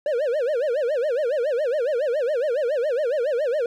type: tone with vibrato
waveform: triangle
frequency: 537 Hz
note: C5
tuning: 45 cents sharp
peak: -18 dBFS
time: 0.06-3.66 s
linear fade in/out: 2 ms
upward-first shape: sine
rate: 7.2 Hz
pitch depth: 260 cents each way
effects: none